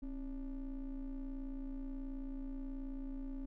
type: ring-modulated tone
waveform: triangle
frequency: 149.3 Hz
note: D3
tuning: 29 cents sharp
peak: -35 dBFS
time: 0.02-3.46 s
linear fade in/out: 10 ms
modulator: 120 Hz
effects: none